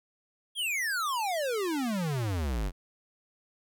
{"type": "exponential sweep", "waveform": "square", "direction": "down", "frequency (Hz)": [3356, 43.08], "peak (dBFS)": -29, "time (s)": [0.55, 2.72], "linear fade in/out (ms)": 50, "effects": []}